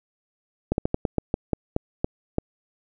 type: slowing click train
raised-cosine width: 2 ms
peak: -8 dBFS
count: 11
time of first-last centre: 0.72-2.384 s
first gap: 61 ms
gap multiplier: 1.21
effects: none